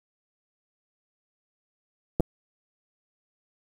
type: clicks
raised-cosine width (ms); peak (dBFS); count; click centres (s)
2; -10; 2; 2.199 / 2.205
effects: 7-bit